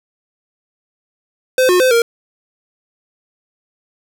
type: tone with pitch steps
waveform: square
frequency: 514 / 361.1 / 514 / 465.9 Hz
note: C5 / F#4 / C5 / A#4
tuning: -31 / -42 / -31 / -1 cents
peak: -10 dBFS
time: 1.58-2.02 s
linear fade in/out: 2 ms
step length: 110 ms
effects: none